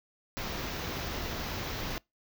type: band-stop noise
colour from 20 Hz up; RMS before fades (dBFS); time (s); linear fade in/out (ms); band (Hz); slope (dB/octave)
pink; -36; 0.37-1.98; 0; 6300 to 14000; 48
effects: noise-tail reverb RT60 0.2 s tail -25 dB re dry